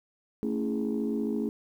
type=chord; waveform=sine; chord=A major seventh; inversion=none; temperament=equal with one note detuned; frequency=222.6 / 277.2 / 329.6 / 415.3 Hz; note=A3 / C#4 / E4 / G#4; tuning=+20 / 0 / 0 / 0 cents; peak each=-29 / -32 / -35 / -33 dBFS; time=0.43-1.49 s; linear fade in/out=0 ms; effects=tanh soft clip ceiling -20 dBFS + 10-bit